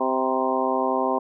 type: harmonic tone with a mistuned harmonic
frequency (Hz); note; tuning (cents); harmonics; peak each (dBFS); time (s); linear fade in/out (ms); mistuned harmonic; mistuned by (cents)
130.4; C3; -5; 2 / 3 / 4 / 5 / 6 / 7 / 8; -28 / -28 / -28 / -28 / -28 / -28 / -28; 0-1.19; 10; 7; +43
effects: none